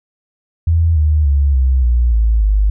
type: tone with pitch steps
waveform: sine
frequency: 82.7 / 76.28 / 70.35 / 64.89 / 59.84 / 55.2 / 50.91 Hz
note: E2 / D#2 / C#2 / C2 / A#1 / A1 / G#1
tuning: +6 / -34 / +26 / -14 / +46 / +6 / -34 cents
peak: -9 dBFS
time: 0.67-2.7 s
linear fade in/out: 5 ms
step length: 290 ms
effects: none